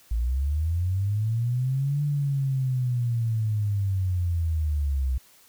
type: linear two-way sweep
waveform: sine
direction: up then down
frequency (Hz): 53.9 to 147 to 62.8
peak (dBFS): -22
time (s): 0.11-5.18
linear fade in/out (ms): 5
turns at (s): 2.03
effects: white hiss -56 dBFS RMS until 5.48 s